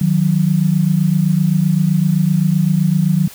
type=tone pair together; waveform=sine; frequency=155.56 / 183.34 Hz; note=D#3 / F#3; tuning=0 / -16 cents; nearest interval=minor third; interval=284 cents; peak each=-14 dBFS; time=0.01-3.28 s; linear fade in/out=5 ms; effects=white hiss -38 dBFS RMS until 3.34 s